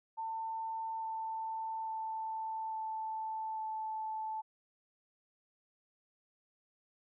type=tone with pitch steps; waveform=sine; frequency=895 / 889.8 / 884.7 / 879.6 / 874.6 Hz; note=A5 / A5 / A5 / A5 / A5; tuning=+29 / +19 / +9 / -1 / -11 cents; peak=-36 dBFS; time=0.17-4.42 s; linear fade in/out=20 ms; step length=850 ms; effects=none